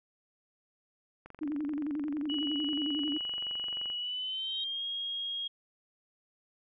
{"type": "click train", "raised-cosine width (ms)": 0.5, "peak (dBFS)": -33, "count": 62, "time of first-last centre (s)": [1.26, 3.901], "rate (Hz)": 23.1}
{"type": "tone with vibrato", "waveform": "sine", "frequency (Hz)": 294.8, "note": "D4", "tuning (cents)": 7, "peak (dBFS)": -31, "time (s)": [1.41, 3.18], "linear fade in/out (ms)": 10, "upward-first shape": "square", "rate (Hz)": 11, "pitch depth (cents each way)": 75}
{"type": "tone with pitch glide", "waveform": "sine", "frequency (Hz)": [2928, 3268], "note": ["F#7", "G#7"], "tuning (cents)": [-19, -29], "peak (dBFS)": -33, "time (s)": [2.29, 5.48], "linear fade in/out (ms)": 10, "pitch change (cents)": 190, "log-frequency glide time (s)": [3.99, 4.84]}
{"type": "tone with exponential growth", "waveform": "sine", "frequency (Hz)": 3768, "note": "A#7", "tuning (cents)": 18, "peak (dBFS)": -34, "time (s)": [4.04, 4.64], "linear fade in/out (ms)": 5, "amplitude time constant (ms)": 130}
{"effects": []}